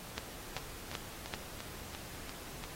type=two click trains; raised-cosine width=0.2 ms; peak=-18 / -24 dBFS; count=4 / 7; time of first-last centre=0.18-1.338 / 0.57-2.639 s; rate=2.59 / 2.9 Hz; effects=pink hiss -48 dBFS RMS until 2.75 s + AAC 48 kbps